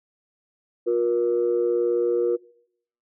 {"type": "tone pair together", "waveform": "sine", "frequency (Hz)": [357.1, 475.9], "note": ["F4", "A#4"], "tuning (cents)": [39, 36], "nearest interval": "perfect fourth", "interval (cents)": 497, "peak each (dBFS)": -21, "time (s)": [0.86, 2.37], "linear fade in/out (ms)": 20, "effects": ["noise-tail reverb RT60 0.7 s tail -24 dB re dry", "tanh soft clip ceiling -13 dBFS"]}